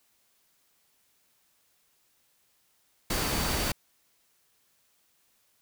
sine tone in noise, 4576 Hz, D8, 46 cents flat, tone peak -40 dBFS, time 3.1-3.72 s, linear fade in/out 5 ms, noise pink, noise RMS -29 dBFS, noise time 3.1-3.72 s, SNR -14 dB, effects white hiss -69 dBFS RMS until 5.61 s

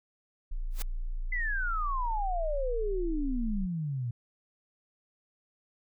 sine tone, 29 Hz, A#0, 8 cents flat, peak -30 dBFS, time 0.51-3.66 s, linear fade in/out 10 ms
white noise with exponential growth, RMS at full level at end -35 dBFS, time 0.71-0.82 s, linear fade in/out 0 ms, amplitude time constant 23 ms
sine exponential sweep, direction down, 2047 to 115.1 Hz, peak -30 dBFS, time 1.32-4.11 s, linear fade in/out 5 ms
effects none

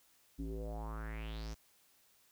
square tone with low-pass filter sweep, 54.7 Hz, A1, 9 cents flat, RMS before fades -42 dBFS, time 0.38-1.55 s, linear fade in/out 20 ms, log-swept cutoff 260 to 6400 Hz, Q 5.1, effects white hiss -69 dBFS RMS until 2.31 s

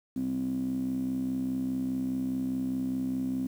15% pulse tone with band-pass filter, 64.9 Hz, C2, 13 cents flat, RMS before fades -31 dBFS, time 0.16-3.47 s, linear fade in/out 5 ms, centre 250 Hz, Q 8.9, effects 9-bit

